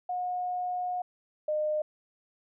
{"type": "tone pair in turn", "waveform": "sine", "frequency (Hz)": [723, 609.4], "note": ["F#5", "D#5"], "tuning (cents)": [-40, -36], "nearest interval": "minor third", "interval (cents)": 296, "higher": "first", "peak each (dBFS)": [-29, -26], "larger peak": "second", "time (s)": [[0.09, 1.02], [1.48, 1.82]], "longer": "first", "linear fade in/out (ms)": 5, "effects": []}